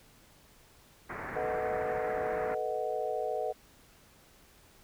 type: low-pass noise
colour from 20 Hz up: white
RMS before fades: -40 dBFS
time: 1.09-2.55 s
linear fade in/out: 10 ms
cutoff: 2000 Hz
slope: 48 dB/octave
type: chord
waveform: sine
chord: B dominant seventh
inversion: third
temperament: equal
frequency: 440 / 493.9 / 622.3 / 740 Hz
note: A4 / B4 / D#5 / F#5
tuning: 0 / 0 / 0 / 0 cents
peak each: -36 dBFS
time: 1.35-3.53 s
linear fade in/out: 20 ms
effects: pink hiss -60 dBFS RMS until 4.83 s